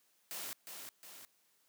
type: noise with echo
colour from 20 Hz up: white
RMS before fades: -43 dBFS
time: 0.31-0.53 s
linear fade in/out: 0 ms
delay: 360 ms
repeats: 2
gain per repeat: -5 dB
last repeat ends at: 1.25 s
effects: white hiss -73 dBFS RMS until 1.68 s + high-pass 150 Hz 12 dB/octave